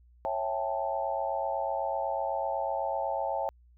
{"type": "chord", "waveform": "sine", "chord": "A dominant seventh", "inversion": "first", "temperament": "just", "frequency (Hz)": [550, 660, 792, 880], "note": ["C#5", "E5", "G5", "A5"], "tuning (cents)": [-14, 2, 18, 0], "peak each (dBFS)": -34, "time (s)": [0.25, 3.49], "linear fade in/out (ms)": 0, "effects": ["added 60 Hz sine -56 dBFS peak until 3.77 s"]}